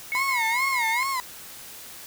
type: tone with pitch glide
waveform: sine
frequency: 2194 to 2158 Hz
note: C#7 to C#7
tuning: -18 to -47 cents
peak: -24 dBFS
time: 0.12-1.03 s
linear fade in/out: 0 ms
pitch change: -29 cents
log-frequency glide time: 0.26-0.58 s
type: tone with vibrato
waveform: 35% pulse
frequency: 987.8 Hz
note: B5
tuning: in tune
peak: -23 dBFS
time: 0.15-1.2 s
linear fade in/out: 0 ms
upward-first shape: sine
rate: 2.4 Hz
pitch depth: 180 cents each way
effects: white hiss -42 dBFS RMS until 2.06 s